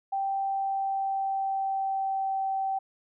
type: tone with pitch glide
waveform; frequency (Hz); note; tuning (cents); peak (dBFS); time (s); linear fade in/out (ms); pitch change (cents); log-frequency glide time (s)
sine; 782 to 773.5; G5 to G5; -4 to -23; -26; 0.12-2.79; 10; -19; 0.41-2.44
effects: none